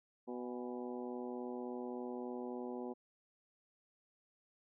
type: harmonic tone with a mistuned harmonic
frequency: 123.47 Hz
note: B2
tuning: in tune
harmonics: 2 / 3 / 4 / 5 / 6 / 7 / 8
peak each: -44 / -45 / -48 / -54 / -54 / -53 / -57 dBFS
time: 0.27-2.94 s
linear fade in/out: 20 ms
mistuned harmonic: 7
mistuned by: -65 cents
effects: none